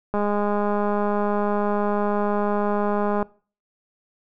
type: click train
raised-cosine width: 1 ms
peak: -11 dBFS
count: 637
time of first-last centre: 0.14-3.227 s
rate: 206 Hz
effects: noise-tail reverb RT60 0.4 s tail -22 dB re dry